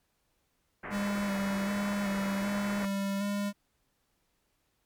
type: low-pass noise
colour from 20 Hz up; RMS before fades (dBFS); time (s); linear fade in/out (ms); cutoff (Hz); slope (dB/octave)
white; -40; 0.83-2.86; 10; 2200; 48
type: tone with vibrato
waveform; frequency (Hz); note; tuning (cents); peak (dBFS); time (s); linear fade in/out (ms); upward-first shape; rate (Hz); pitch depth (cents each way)
square; 200; G3; +35; -30; 0.9-3.53; 50; square; 1.3; 22
effects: pink hiss -75 dBFS RMS until 4.85 s + MP3 96 kbps